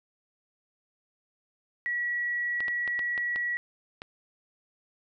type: tone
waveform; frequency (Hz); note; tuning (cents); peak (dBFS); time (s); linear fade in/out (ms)
sine; 1929; B6; -41; -27; 1.86-3.57; 0
type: clicks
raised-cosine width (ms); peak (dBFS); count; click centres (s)
0.3; -22; 7; 2.605 / 2.682 / 2.877 / 2.992 / 3.178 / 3.36 / 4.019
effects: none